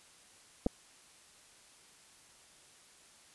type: clicks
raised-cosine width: 2 ms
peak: -17 dBFS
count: 2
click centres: 0.663 / 0.667 s
effects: white hiss -60 dBFS RMS until 3.34 s + resampled to 24000 Hz